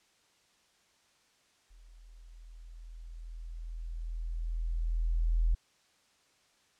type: tone with level ramp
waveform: sine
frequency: 41.21 Hz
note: E1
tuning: in tune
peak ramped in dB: -53 to -23 dBFS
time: 1.7-5.55 s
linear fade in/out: 10 ms
effects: white hiss -68 dBFS RMS until 6.79 s + low-pass 7000 Hz 12 dB/octave